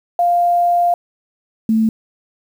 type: tone pair in turn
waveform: sine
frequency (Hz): 698.5 / 221.5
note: F5 / A3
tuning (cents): 0 / +12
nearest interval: octave + minor sixth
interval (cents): 1988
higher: first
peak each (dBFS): -11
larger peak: neither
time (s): 0.19-0.94 / 1.69-1.89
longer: first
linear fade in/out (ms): 2
effects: 7-bit